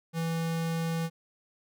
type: tone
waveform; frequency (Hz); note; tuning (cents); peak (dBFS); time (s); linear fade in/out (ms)
square; 164.81; E3; 0; -29; 0.13-1.1; 50
effects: none